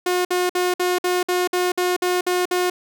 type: tone bursts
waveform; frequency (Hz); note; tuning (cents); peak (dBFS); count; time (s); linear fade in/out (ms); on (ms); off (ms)
sawtooth; 360; F#4; -47; -14; 11; 0.06-2.7; 5; 190; 55
effects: none